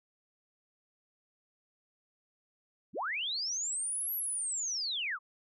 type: linear two-way sweep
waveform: sine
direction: up then down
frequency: 110.1 to 11840 to 1059 Hz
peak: -32 dBFS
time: 2.93-5.19 s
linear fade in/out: 50 ms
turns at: 4.14 s
effects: none